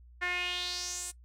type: tone with band-pass filter sweep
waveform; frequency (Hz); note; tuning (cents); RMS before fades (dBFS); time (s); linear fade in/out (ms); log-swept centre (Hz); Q
sawtooth; 357.2; F4; +39; -35; 0.21-1.12; 20; 1800 to 9000; 3.8
effects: noise-tail reverb RT60 0.1 s tail -19 dB re dry + added 60 Hz sine -52 dBFS peak until 1.24 s